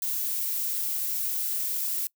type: noise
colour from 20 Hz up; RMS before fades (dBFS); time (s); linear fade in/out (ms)
violet; -29; 0.02-2.07; 2
effects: noise-tail reverb RT60 0.1 s tail -23 dB re dry